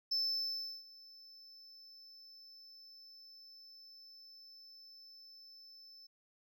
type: tone with ADSR envelope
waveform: triangle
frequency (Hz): 5274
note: E8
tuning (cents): 0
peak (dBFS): -29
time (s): 0.11-6.07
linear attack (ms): 11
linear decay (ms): 710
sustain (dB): -24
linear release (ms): 8
effects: tanh soft clip ceiling -26 dBFS